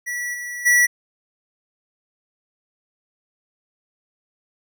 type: tone with level steps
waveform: square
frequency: 1946 Hz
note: B6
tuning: 26 cents flat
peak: -25 / -29 / -13 dBFS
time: 0.06-0.87 s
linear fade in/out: 20 ms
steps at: 0.33 / 0.65 s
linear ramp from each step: 20 ms
effects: none